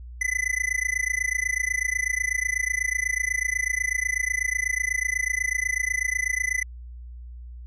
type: tone with amplitude modulation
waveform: square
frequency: 2011 Hz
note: B6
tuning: 31 cents sharp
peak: -20 dBFS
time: 0.21-6.63 s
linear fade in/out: 5 ms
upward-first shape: sine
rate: 28.1 Hz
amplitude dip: 100%
effects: added 60 Hz sine -37 dBFS peak until 7.66 s + resampled to 22050 Hz